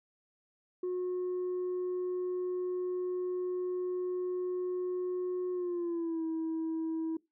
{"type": "tone with pitch glide", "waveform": "sine", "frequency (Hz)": [363, 323.4], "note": ["F#4", "E4"], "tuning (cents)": [-33, -33], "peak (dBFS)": -29, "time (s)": [0.83, 7.17], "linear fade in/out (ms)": 5, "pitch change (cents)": -200, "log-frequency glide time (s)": [5.52, 6.24], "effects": ["noise-tail reverb RT60 0.2 s tail -22 dB re dry", "tanh soft clip ceiling -30 dBFS"]}